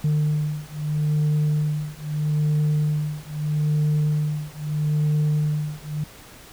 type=beating tone pair; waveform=sine; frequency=150.4 / 151.18 Hz; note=D3 / D#3; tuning=+42 / -49 cents; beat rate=0.78 Hz; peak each=-21 dBFS; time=0.04-6.04 s; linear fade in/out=5 ms; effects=tanh soft clip ceiling -16 dBFS + pink hiss -45 dBFS RMS until 6.52 s